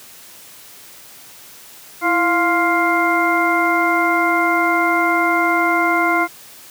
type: harmonic tone with a mistuned harmonic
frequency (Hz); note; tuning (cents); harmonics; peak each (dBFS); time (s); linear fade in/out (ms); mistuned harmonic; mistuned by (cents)
350; F4; +4; 1 / 2 / 3 / 4 / 6; -20 / -20 / -20 / -20 / -20; 2.01-6.28; 50; 1; -87
effects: white hiss -41 dBFS RMS until 6.7 s + high-pass 80 Hz 12 dB/octave